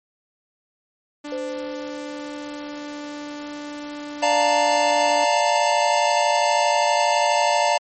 sawtooth tone, 293.7 Hz, D4, in tune, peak -27 dBFS, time 1.24-5.25 s, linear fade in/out 10 ms
sine tone with exponential decay, 515 Hz, C5, 28 cents flat, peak -25 dBFS, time 1.32-4.36 s, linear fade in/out 2 ms, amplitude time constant 660 ms
square chord, Bb major seventh, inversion first, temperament equal, 587.3 / 698.5 / 880 / 932.3 Hz, D5 / F5 / A5 / Bb5, 0 / 0 / 0 / 0 cents, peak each -23 dBFS, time 4.22-7.78 s, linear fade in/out 10 ms
effects MP3 32 kbps

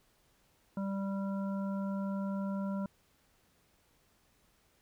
harmonic tone, 196 Hz, G3, in tune, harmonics 1 / 3 / 5 / 7, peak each -33 / -43 / -47 / -50 dBFS, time 0.77-2.86 s, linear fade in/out 2 ms, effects pink hiss -70 dBFS RMS until 4.81 s

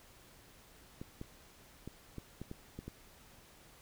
clicks, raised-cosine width 3 ms, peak -30 dBFS, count 8, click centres 1.015 / 1.214 / 1.876 / 2.183 / 2.416 / 2.514 / 2.79 / 2.88 s, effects pink hiss -60 dBFS RMS until 3.81 s

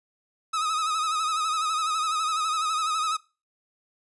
45% pulse tone with vibrato, 1269 Hz, D#6, 34 cents sharp, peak -24 dBFS, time 0.53-3.17 s, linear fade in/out 10 ms, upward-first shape sine, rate 12 Hz, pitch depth 57 cents each way, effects noise-tail reverb RT60 0.3 s tail -21 dB re dry + resampled to 24000 Hz

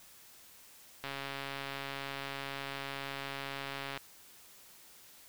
click train, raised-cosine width 0.3 ms, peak -23 dBFS, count 406, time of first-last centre 1.04-3.975 s, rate 138 Hz, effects white hiss -57 dBFS RMS until 5.28 s

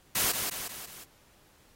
white noise with echo, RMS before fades -27 dBFS, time 0.15-0.32 s, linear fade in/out 5 ms, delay 180 ms, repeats 4, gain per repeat -5 dB, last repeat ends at 1.04 s, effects pink hiss -62 dBFS RMS until 1.75 s + AAC 48 kbps

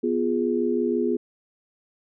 sine chord, F diminished, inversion second, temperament equal, 246.9 / 349.2 / 415.3 Hz, Cb4 / F4 / Ab4, 0 / 0 / 0 cents, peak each -25 dBFS, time 0.03-1.17 s, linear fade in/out 10 ms, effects none

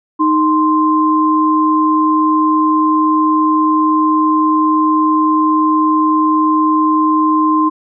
sine tone pair together, 310.6 / 1044.7 Hz, D#4 / C6, -3 / -3 cents, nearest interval octave + major sixth, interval 2100 cents, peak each -12 dBFS, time 0.19-7.7 s, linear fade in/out 20 ms, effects none

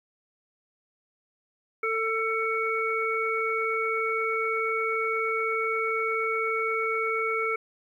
harmonic tone, 445.8 Hz, A4, 23 cents sharp, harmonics 1 / 3 / 5, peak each -29 / -29 / -29 dBFS, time 1.83-7.56 s, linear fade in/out 5 ms, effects 10-bit

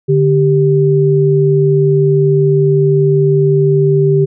sine tone pair together, 146.68 / 392 Hz, D3 / G4, -2 / 0 cents, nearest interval octave + perfect fourth, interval 1702 cents, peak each -10 dBFS, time 0.08-4.26 s, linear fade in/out 20 ms, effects none

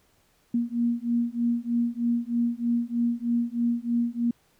sine beating tone pair, 235 / 238.2 Hz, A#3 / A#3, +14 / +38 cents, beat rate 3.2 Hz, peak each -26 / -26 dBFS, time 0.54-4.31 s, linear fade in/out 5 ms, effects pink hiss -65 dBFS RMS until 4.59 s

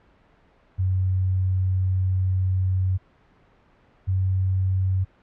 sine tone pair in turn, 93.4 / 94.21 Hz, F#2 / F#2, +17 / +32 cents, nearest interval unison, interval 15 cents, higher second, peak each -19 dBFS, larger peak neither, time 0.78-2.98 / 4.07-5.05 s, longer first, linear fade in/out 20 ms, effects pink hiss -58 dBFS RMS until 5.22 s + low-pass 2000 Hz 12 dB/octave

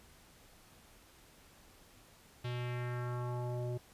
square tone with low-pass filter sweep, 122.6 Hz, B2, 12 cents flat, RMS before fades -38 dBFS, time 2.44-3.78 s, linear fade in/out 10 ms, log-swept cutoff 3600 to 500 Hz, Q 2.2, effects pink hiss -61 dBFS RMS until 3.93 s + resampled to 32000 Hz

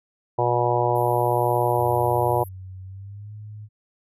harmonic tone, 121.1 Hz, B2, 34 cents flat, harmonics 1 / 3 / 4 / 5 / 6 / 7 / 8, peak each -26 / -26 / -26 / -26 / -26 / -26 / -26 dBFS, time 0.38-2.44 s, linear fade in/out 10 ms
pink band-pass noise, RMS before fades -46 dBFS, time 0.95-2.49 s, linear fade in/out 10 ms, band 11000 to 13000 Hz, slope 96 dB/octave
sine tone with pitch glide, 93.7 to 105.78 Hz, F#2 to G#2, +22 to +32 cents, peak -35 dBFS, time 1.76-3.69 s, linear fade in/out 50 ms, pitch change +210 cents, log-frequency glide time 2.83-3.33 s
effects none

